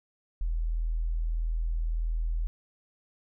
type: tone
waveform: sine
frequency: 40.81 Hz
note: E1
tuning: 17 cents flat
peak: -26 dBFS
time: 0.41-2.47 s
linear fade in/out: 0 ms
effects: none